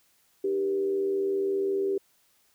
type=tone with frequency modulation; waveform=sine; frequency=392 Hz; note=G4; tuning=in tune; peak=-24 dBFS; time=0.44-1.98 s; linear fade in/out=5 ms; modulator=85.3 Hz; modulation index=0.45; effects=white hiss -66 dBFS RMS until 2.54 s